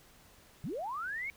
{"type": "linear sweep", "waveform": "sine", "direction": "up", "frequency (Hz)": [116.7, 2257], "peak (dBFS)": -35, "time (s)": [0.64, 1.3], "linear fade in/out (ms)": 0, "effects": ["pink hiss -60 dBFS RMS until 1.36 s"]}